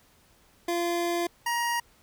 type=tone pair in turn; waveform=25% pulse; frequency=344.5 / 945.6 Hz; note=F4 / A#5; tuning=-24 / +24 cents; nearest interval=octave + perfect fourth; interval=1748 cents; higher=second; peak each=-22 dBFS; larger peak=neither; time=0.68-1.27 / 1.46-1.8 s; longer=first; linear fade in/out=5 ms; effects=pink hiss -61 dBFS RMS until 2.02 s